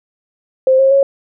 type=tone with pitch steps; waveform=sine; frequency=523.3 / 536.8 / 550.6 Hz; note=C5 / C5 / C#5; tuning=0 / +44 / -12 cents; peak=-7 dBFS; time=0.67-1.03 s; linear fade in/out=2 ms; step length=120 ms; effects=none